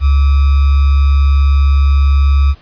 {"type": "tone with sample-and-hold", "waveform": "sine", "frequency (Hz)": 69.8, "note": "C#2", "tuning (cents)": 13, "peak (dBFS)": -6, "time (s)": [0, 2.55], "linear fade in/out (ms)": 50, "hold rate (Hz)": 1225, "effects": ["pink hiss -45 dBFS RMS until 2.61 s", "resampled to 11025 Hz"]}